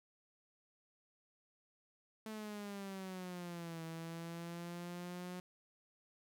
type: exponential two-way sweep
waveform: sawtooth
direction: down then up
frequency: 219.6 to 162.8 to 181.1 Hz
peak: -40 dBFS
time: 2.26-5.4 s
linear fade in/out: 2 ms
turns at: 3.83 s
effects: none